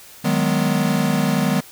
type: chord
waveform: square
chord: G# minor seventh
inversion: second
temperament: equal with one note detuned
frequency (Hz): 155.56 / 186.71 / 207.7 / 246.9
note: D#3 / F#3 / G#3 / B3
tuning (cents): 0 / +16 / 0 / 0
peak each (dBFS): -23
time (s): 0.24-1.61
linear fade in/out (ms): 10
effects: white hiss -43 dBFS RMS until 1.71 s

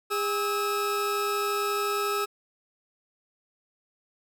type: tone pair together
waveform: 40% pulse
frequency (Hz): 407.3 / 1293.1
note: G#4 / E6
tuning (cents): -34 / -34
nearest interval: octave + minor sixth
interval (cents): 2000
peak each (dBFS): -28 / -27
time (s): 0.1-2.26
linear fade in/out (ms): 20
effects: none

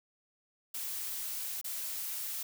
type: noise with dropouts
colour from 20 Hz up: blue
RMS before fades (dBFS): -38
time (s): 0.74-2.43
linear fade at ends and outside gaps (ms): 5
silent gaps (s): 1.614-1.643
effects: none

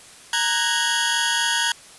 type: tone cluster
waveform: 20% pulse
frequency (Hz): 931 / 1490 / 1641 / 3326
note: A#5 / F#6 / G#6 / G#7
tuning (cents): -2 / +12 / -21 / +2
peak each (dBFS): -20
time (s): 0.33-1.72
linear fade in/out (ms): 2
effects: white hiss -45 dBFS RMS until 1.98 s + resampled to 24000 Hz

